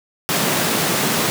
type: high-pass noise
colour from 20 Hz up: pink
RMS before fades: -19 dBFS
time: 0.29-1.3 s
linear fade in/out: 0 ms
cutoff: 140 Hz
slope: 24 dB/octave
effects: none